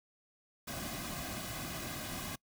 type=noise with comb filter; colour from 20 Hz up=pink; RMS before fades=-41 dBFS; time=0.67-2.36 s; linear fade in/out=10 ms; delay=2.2 ms; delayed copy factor=-0.7; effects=noise-tail reverb RT60 0.1 s tail -24 dB re dry